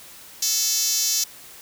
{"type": "tone with high-pass filter", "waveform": "5% pulse", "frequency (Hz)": 440, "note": "A4", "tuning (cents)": 0, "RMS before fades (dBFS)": -22, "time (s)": [0.42, 1.24], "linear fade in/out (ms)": 5, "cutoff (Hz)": 6400, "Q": 2.4, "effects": ["white hiss -44 dBFS RMS until 1.61 s"]}